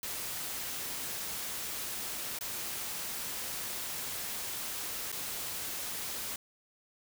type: noise with dropouts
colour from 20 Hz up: white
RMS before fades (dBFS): -38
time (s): 0.03-6.36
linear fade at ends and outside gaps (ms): 2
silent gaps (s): 2.388-2.409 / 5.118-5.125
effects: none